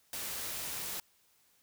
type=noise; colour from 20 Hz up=white; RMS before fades=-39 dBFS; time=0.13-1 s; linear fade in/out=2 ms; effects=white hiss -69 dBFS RMS until 1.62 s